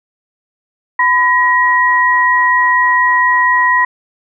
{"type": "tone pair together", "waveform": "sine", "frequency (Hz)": [1004.2, 1900], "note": ["B5", "A#6"], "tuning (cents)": [29, 33], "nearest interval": "major seventh", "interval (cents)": 1104, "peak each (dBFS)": -11, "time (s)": [0.99, 3.85], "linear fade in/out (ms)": 5, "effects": []}